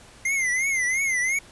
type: tone with vibrato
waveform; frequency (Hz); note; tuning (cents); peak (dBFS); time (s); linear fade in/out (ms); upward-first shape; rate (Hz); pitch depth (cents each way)
square; 2083; C7; -8; -22; 0.25-1.39; 5; triangle; 2.9; 130
effects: pink hiss -49 dBFS RMS until 1.51 s + resampled to 24000 Hz